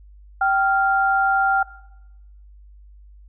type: tone pair together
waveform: sine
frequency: 778 / 1393.9 Hz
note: G5 / F6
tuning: -13 / -4 cents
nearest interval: minor seventh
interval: 1009 cents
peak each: -18 / -19 dBFS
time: 0.41-1.63 s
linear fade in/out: 5 ms
effects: noise-tail reverb RT60 0.9 s tail -19 dB re dry + added 50 Hz sine -43 dBFS peak until 3.28 s